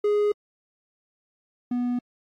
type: tone pair in turn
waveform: triangle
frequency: 415.3 / 244.9 Hz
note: G#4 / B3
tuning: 0 / -14 cents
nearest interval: major sixth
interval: 914 cents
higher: first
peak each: -17 / -21 dBFS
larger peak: first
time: 0.04-0.32 / 1.71-1.99 s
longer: neither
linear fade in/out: 5 ms
effects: AAC 48 kbps